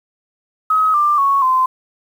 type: tone with pitch steps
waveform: sine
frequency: 1272 / 1186.8 / 1107.3 / 1033.2 Hz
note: D#6 / D6 / C#6 / C6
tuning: +38 / +18 / -2 / -22 cents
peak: -11 dBFS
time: 0.7-1.66 s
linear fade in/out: 5 ms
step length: 240 ms
effects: 7-bit